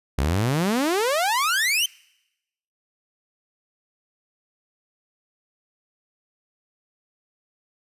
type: exponential sweep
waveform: sawtooth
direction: up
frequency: 62.8 to 3146 Hz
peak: -16 dBFS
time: 0.18-1.86 s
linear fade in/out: 5 ms
effects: noise-tail reverb RT60 0.9 s tail -25 dB re dry + resampled to 32000 Hz